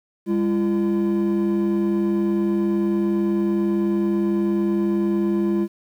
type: tone pair together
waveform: triangle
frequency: 202.3 / 340.2 Hz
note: G#3 / F4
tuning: -45 / -45 cents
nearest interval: major sixth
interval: 900 cents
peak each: -18 dBFS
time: 0.26-5.68 s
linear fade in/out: 50 ms
effects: tanh soft clip ceiling -11 dBFS + 9-bit